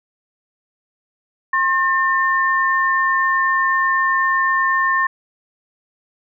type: tone pair together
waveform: sine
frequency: 1071.5 / 1802 Hz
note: C6 / A6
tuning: +41 / +41 cents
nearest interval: major sixth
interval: 900 cents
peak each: -17 dBFS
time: 1.53-5.07 s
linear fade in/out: 5 ms
effects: none